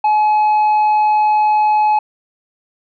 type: tone with tanh clipping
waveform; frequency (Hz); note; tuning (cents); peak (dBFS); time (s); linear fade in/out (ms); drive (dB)
triangle; 850; G#5; +40; -11; 0.04-1.99; 5; 8
effects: none